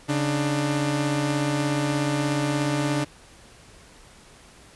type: tone pair together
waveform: sawtooth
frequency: 140.83 / 298.4 Hz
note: C#3 / D4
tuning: +28 / +28 cents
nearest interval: octave + minor second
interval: 1300 cents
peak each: -21 dBFS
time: 0.08-3.05 s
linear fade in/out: 20 ms
effects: pink hiss -50 dBFS RMS until 4.75 s + resampled to 24000 Hz